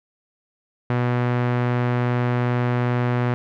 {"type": "tone with low-pass filter", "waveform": "sawtooth", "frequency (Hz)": 122.5, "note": "B2", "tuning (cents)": -14, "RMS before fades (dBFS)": -21, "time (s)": [0.9, 3.34], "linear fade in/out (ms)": 0, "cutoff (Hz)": 1900, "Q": 1.1, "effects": []}